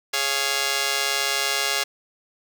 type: chord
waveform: 5% pulse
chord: Db major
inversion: second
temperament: just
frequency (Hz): 415.8 / 554.4 / 693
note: Ab4 / Db5 / F5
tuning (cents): +2 / 0 / -14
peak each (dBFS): -16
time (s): 0.13-1.84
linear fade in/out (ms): 10
effects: none